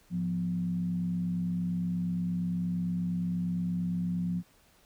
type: tone with frequency modulation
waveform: sine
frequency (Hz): 176.4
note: F3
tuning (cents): +18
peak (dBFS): -28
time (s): 0.1-4.43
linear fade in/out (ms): 50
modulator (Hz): 68.6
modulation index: 0.46
effects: pink hiss -63 dBFS RMS until 4.85 s